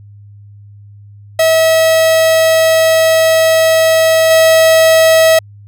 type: tone with level steps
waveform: 45% pulse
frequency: 645 Hz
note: E5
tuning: 38 cents flat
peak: -7 / -5 dBFS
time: 1.39-5.39 s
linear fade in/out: 5 ms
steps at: 4.3 s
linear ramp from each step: 10 ms
effects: added 102 Hz sine -34 dBFS peak until 5.67 s